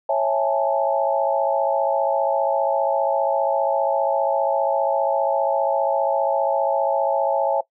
sine chord, A major seventh, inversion first, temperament just, 550 / 660 / 825 / 880 Hz, C#5 / E5 / G#5 / A5, -14 / +2 / -12 / 0 cents, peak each -21 / -22 / -24 / -25 dBFS, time 0.09-7.61 s, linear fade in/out 5 ms, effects noise-tail reverb RT60 0.1 s tail -20 dB re dry

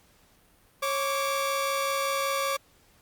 sawtooth tone pair together, 548 / 1161.2 Hz, C#5 / D6, -20 / -20 cents, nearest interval octave + minor second, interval 1300 cents, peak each -25 dBFS, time 0.82-2.57 s, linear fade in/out 10 ms, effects pink hiss -61 dBFS RMS until 3.01 s + Opus 48 kbps

